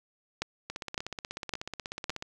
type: two click trains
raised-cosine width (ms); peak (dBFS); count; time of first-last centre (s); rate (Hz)
0.2; -19 / -13; 26 / 4; 0.7-2.224 / 0.42-2.096; 16.4 / 1.79
effects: none